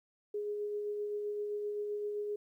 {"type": "tone with tremolo", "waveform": "sine", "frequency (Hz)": 415.3, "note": "G#4", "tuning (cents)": 0, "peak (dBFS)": -33, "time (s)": [0.34, 2.36], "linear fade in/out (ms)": 5, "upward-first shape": "sine", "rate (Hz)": 7.7, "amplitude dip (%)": 25, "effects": ["12-bit"]}